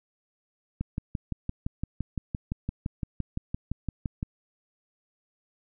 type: click train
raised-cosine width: 5 ms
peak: -17 dBFS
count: 21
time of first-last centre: 0.81-4.229 s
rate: 5.85 Hz
effects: none